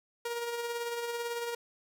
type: tone with tremolo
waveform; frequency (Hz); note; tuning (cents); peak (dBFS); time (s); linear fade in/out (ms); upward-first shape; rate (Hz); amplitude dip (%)
sawtooth; 472; A#4; +22; -28; 0.25-1.55; 5; sine; 18; 40
effects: none